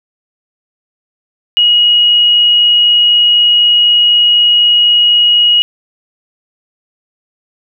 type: tone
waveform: sine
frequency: 2896 Hz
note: F#7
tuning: 38 cents flat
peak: -5 dBFS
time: 1.57-5.62 s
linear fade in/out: 0 ms
effects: none